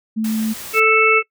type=tone; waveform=sine; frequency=220 Hz; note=A3; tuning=in tune; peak=-17 dBFS; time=0.16-0.54 s; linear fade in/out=20 ms
type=noise; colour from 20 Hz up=white; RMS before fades=-32 dBFS; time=0.24-0.8 s; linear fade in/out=5 ms
type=harmonic tone; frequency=440 Hz; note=A4; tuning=in tune; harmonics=1 / 3 / 5 / 6; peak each=-16 / -16 / -16 / -16 dBFS; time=0.73-1.23 s; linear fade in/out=50 ms
effects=noise-tail reverb RT60 0.1 s tail -22 dB re dry